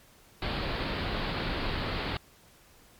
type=low-pass noise; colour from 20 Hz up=pink; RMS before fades=-32 dBFS; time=0.42-2.17 s; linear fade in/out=2 ms; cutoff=4700 Hz; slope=96 dB/octave; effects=pink hiss -58 dBFS RMS until 2.99 s + MP3 96 kbps